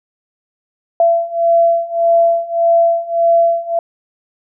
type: beating tone pair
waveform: sine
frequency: 674 / 675.7 Hz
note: E5 / E5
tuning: +38 / +43 cents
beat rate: 1.7 Hz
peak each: -14 / -12 dBFS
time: 1-3.79 s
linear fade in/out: 2 ms
effects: none